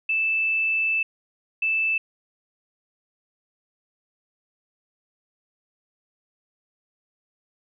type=tone bursts at uneven times; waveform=sine; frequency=2637 Hz; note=E7; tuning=in tune; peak=-20 dBFS; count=2; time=0.09-1.03 / 1.62-1.98 s; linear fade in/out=5 ms; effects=none